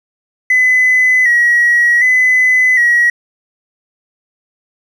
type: tone with vibrato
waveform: triangle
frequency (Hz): 1961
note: B6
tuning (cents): -13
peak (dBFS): -4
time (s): 0.5-3.1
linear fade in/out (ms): 5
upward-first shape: square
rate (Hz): 0.66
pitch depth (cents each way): 46
effects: tanh soft clip ceiling -4 dBFS